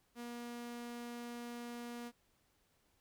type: tone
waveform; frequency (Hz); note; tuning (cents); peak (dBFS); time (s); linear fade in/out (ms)
sawtooth; 238.8; A#3; +42; -40; 0.15-2.12; 50
effects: pink hiss -75 dBFS RMS until 3 s